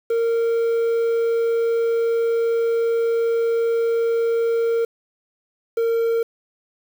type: tone pair in turn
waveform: triangle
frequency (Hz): 461.3 / 459.6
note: A#4 / A#4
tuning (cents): -18 / -25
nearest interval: unison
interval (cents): 7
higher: first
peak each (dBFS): -15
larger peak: neither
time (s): 0.1-4.85 / 5.77-6.23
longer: first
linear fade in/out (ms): 5
effects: 7-bit